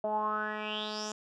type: tone with low-pass filter sweep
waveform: 10% pulse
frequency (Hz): 212.8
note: G#3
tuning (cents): +42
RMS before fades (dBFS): -34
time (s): 0.04-1.12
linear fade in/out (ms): 2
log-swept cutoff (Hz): 670 to 6800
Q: 7.7
effects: none